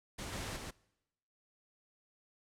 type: noise with echo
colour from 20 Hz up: pink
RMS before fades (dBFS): -43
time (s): 0.18-0.57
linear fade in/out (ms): 10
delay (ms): 140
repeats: 1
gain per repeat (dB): -2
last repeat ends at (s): 0.71
effects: noise-tail reverb RT60 0.9 s tail -23 dB re dry + low-pass 10000 Hz 12 dB/octave